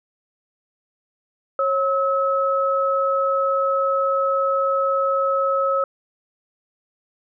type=tone pair together; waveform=sine; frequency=545.3 / 1291 Hz; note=C#5 / E6; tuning=-29 / -37 cents; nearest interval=octave + minor third; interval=1492 cents; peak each=-20 dBFS; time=1.59-5.84 s; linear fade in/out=2 ms; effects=none